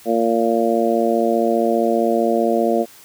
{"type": "harmonic tone", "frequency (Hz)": 115.2, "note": "A#2", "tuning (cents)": -20, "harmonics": [2, 3, 4, 5, 6], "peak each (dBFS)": [-21, -21, -21, -21, -21], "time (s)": [0.05, 2.86], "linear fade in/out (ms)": 50, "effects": ["white hiss -45 dBFS RMS until 3.04 s", "high-pass 60 Hz 12 dB/octave"]}